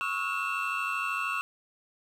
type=tone cluster; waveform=triangle; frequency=1111 / 1297 / 1435 / 2609 / 2702 Hz; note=C#6 / E6 / F6 / E7 / E7; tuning=+4 / -28 / +47 / -18 / +42 cents; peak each=-32 / -34 / -35 / -36 / -32 dBFS; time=0.01-1.41 s; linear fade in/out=0 ms; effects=none